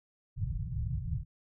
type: low-pass noise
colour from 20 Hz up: white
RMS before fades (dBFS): -34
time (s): 0.36-1.25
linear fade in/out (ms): 50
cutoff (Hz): 160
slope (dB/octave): 96
effects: none